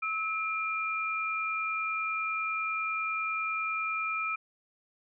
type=tone pair together; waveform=sine; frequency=1300 / 2390 Hz; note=E6 / D7; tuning=-24 / +30 cents; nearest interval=major seventh; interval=1054 cents; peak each=-32 / -32 dBFS; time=0.02-4.36 s; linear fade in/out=10 ms; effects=none